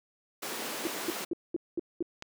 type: high-pass noise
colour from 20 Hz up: pink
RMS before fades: -37 dBFS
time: 0.42-1.25 s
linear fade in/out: 10 ms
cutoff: 240 Hz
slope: 24 dB/octave
type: tone bursts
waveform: sine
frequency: 341.2 Hz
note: F4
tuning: 40 cents flat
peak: -27 dBFS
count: 6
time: 0.85-2.026 s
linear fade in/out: 2 ms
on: 21 ms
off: 210 ms
type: click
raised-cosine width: 0.2 ms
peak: -23 dBFS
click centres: 2.224 s
effects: none